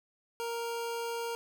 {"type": "tone", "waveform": "25% pulse", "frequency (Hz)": 466.2, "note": "A#4", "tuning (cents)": 0, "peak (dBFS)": -30, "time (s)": [0.4, 1.35], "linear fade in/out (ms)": 0, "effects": []}